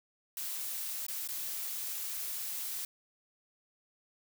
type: noise with dropouts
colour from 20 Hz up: blue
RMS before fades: -38 dBFS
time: 0.37-2.85 s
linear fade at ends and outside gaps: 2 ms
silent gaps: 1.066-1.083 / 1.276-1.287 s
effects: none